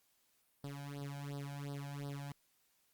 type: tone with flanger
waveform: sawtooth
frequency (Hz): 141.8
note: C#3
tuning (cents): +40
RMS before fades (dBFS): -44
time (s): 0.64-2.32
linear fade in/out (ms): 0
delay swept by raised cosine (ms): 0.21 to 1.31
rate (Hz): 2.8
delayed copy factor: +1
effects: white hiss -75 dBFS RMS until 2.93 s + Opus 48 kbps